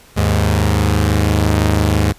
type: tone pair together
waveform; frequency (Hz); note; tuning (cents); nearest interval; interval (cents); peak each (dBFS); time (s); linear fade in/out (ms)
sawtooth; 77.78 / 103.82; D#2 / G#2; 0 / 0; perfect fourth; 500; -11; 0.16-2.13; 20
effects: pink hiss -45 dBFS RMS until 2.18 s + resampled to 32000 Hz